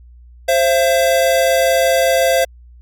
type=tone pair together; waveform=square; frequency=527.8 / 675 Hz; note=C5 / E5; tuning=+15 / +41 cents; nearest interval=major third; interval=426 cents; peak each=-15 dBFS; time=0.48-2.45 s; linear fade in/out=10 ms; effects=added 60 Hz sine -39 dBFS peak until 2.81 s + AAC 64 kbps